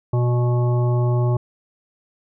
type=harmonic tone; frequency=121.9 Hz; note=B2; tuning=22 cents flat; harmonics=1 / 3 / 5 / 7 / 9; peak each=-16 / -26 / -30 / -33 / -35 dBFS; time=0.13-1.37 s; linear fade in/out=5 ms; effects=none